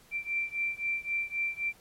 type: beating tone pair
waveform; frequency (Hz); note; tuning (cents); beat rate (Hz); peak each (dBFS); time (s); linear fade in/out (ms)
sine; 2349 / 2352.8; D7 / D7; 0 / +3; 3.8; -32 / -33; 0.11-1.73; 50
effects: pink hiss -59 dBFS RMS until 1.8 s + MP3 64 kbps

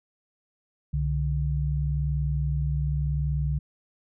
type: tone pair together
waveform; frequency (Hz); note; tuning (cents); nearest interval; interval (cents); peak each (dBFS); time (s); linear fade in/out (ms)
sine; 65.41 / 146.25; C2 / D3; 0 / -7; octave + major second; 1393; -26; 0.93-3.59; 10
effects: none

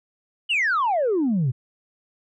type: exponential sweep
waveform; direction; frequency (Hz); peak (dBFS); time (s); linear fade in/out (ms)
sine; down; 3040 to 116.54; -17; 0.49-1.52; 20
effects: tanh soft clip ceiling -16 dBFS

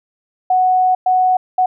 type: tone bursts at uneven times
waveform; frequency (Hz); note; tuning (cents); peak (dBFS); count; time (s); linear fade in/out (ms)
sine; 740; F#5; 0; -10; 3; 0.5-0.95 / 1.06-1.37 / 1.58-1.66; 5
effects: none

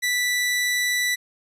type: tone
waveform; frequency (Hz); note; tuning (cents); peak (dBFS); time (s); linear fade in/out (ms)
sawtooth; 1972; B6; -3; -17; 0.02-1.16; 20
effects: resampled to 32000 Hz

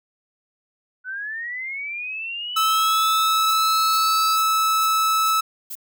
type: linear sweep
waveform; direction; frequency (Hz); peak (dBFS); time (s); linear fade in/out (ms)
sine; up; 1480 to 4802; -27; 1.04-4.38; 50
type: tone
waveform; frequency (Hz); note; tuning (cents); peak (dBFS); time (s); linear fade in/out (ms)
45% pulse; 1305; E6; -18; -17; 2.56-5.41; 10
type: noise bursts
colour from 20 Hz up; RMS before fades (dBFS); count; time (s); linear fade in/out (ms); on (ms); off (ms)
violet; -32; 6; 3.48-5.754; 10; 54; 390
effects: none

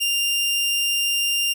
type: tone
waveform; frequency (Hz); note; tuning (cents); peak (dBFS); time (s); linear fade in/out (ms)
sawtooth; 2794; F7; 0; -16; 0-1.54; 20
effects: none

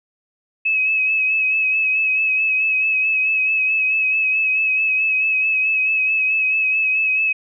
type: tone with vibrato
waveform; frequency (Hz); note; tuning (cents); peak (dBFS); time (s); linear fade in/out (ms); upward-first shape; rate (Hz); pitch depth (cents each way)
sine; 2570; E7; -45; -15; 0.65-7.33; 10; sine; 4.6; 33
effects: none

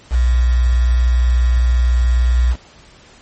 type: tone with quantisation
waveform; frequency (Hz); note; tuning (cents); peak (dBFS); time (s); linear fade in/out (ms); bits
sine; 60.8; B1; -26; -10; 0.1-2.56; 50; 5
effects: pink hiss -45 dBFS RMS until 3.21 s + MP3 32 kbps

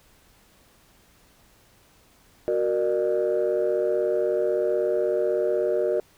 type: chord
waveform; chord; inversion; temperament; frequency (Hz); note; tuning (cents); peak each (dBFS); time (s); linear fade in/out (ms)
sine; Gb augmented; none; equal with one note detuned; 370 / 466.2 / 601.1; Gb4 / Bb4 / D5; 0 / 0 / +40; -24; 2.48-6; 0
effects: tanh soft clip ceiling -15 dBFS + pink hiss -58 dBFS RMS until 6.17 s

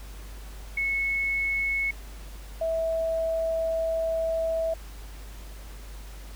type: tone pair in turn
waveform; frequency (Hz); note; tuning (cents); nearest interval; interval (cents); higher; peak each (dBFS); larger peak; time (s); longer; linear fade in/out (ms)
sine; 2197 / 653.2; C#7 / E5; -16 / -16; octave + major sixth; 2100; first; -24; neither; 0.77-1.91 / 2.61-4.74; second; 5
effects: added 50 Hz sine -39 dBFS peak until 6.35 s + pink hiss -49 dBFS RMS until 6.35 s

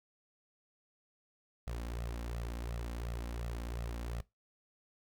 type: tone with flanger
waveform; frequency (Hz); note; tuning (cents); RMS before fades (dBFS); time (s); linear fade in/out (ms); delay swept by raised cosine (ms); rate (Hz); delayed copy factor
sawtooth; 58.27; A#1; 0; -40; 1.67-4.21; 0; 1.5 to 3.8; 2.8; +0.65
effects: noise-tail reverb RT60 0.2 s tail -20 dB re dry

